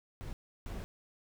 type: noise bursts at uneven times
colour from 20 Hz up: brown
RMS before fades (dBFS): -41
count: 2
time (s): 0.21-0.33 / 0.66-0.84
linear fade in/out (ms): 0
effects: none